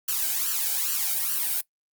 blue noise with flanger, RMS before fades -26 dBFS, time 0.08-1.61 s, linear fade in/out 5 ms, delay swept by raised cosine 0.67 to 1.33 ms, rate 2.4 Hz, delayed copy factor +0.85, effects noise-tail reverb RT60 0.1 s tail -21 dB re dry + Opus 48 kbps

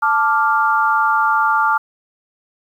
sine chord, D minor, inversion second, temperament equal, 880 / 1174.7 / 1396.9 Hz, A5 / D6 / F6, 0 / 0 / 0 cents, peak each -17 dBFS, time 0.02-1.78 s, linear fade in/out 10 ms, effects 8-bit

